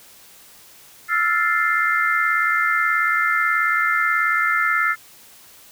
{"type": "chord", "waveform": "sine", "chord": "F major seventh", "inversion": "third", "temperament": "equal", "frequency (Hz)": [1318.5, 1396.9, 1760, 2093], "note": ["E6", "F6", "A6", "C7"], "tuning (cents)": [0, 0, 0, 0], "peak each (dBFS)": -22, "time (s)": [1.08, 4.96], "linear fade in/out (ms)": 50, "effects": ["white hiss -47 dBFS RMS until 5.71 s"]}